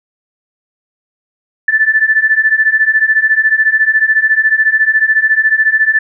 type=beating tone pair; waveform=sine; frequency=1747 / 1761 Hz; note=A6 / A6; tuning=-13 / +1 cents; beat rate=14 Hz; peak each=-12 / -10 dBFS; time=1.68-5.99 s; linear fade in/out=5 ms; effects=none